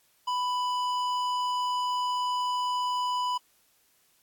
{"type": "tone with hard clipping", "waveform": "triangle", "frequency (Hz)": 993, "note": "B5", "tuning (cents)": 9, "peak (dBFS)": -28, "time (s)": [0.27, 3.38], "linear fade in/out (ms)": 10, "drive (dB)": 15, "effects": ["white hiss -66 dBFS RMS until 4.22 s", "AAC 64 kbps"]}